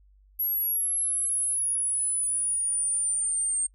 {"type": "linear sweep", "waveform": "sine", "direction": "down", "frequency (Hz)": [11610, 8600], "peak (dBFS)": -24, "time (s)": [0.39, 3.67], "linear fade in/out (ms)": 10, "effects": ["noise-tail reverb RT60 0.1 s tail -26 dB re dry", "added 49 Hz sine -55 dBFS peak until 3.74 s"]}